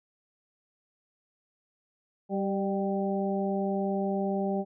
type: harmonic tone with a mistuned harmonic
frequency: 195.4 Hz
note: G3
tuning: 5 cents flat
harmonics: 1 / 2 / 3 / 4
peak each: -29 / -32 / -34 / -35 dBFS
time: 2.29-4.65 s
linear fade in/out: 50 ms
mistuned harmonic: 3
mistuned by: +32 cents
effects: none